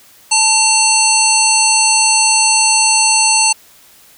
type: harmonic tone with a mistuned harmonic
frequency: 880 Hz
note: A5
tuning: in tune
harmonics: 1 / 3 / 5 / 7 / 9 / 10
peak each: -16 / -16 / -16 / -16 / -16 / -16 dBFS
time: 0.31-3.53 s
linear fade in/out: 10 ms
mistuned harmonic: 3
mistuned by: +54 cents
effects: white hiss -45 dBFS RMS until 4.17 s